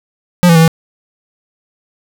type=tone with pitch steps; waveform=square; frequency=177.1 / 167.4 / 162.3 / 163.5 Hz; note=F3 / E3 / E3 / E3; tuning=+24 / +27 / -27 / -14 cents; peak=-5 dBFS; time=0.43-0.678 s; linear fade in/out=0 ms; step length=62 ms; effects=none